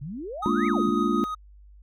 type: exponential two-way sweep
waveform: sine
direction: up then down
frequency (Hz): 127.5 to 2325 to 127.5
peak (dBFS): -32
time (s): 0.01-0.9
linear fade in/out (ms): 10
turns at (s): 0.67
type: tone with tremolo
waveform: triangle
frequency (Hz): 1252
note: D#6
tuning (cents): +10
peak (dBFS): -24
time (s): 0.42-1.35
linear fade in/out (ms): 10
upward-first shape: triangle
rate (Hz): 5.5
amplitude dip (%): 35
type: chord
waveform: sine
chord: Bb dominant seventh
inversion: third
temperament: just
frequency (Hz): 209.8 / 233.1 / 291.4 / 349.6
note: Ab3 / Bb3 / D4 / F4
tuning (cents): +18 / 0 / -13 / +2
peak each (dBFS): -27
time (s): 0.46-1.24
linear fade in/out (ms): 0
effects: added 50 Hz sine -47 dBFS peak until 1.82 s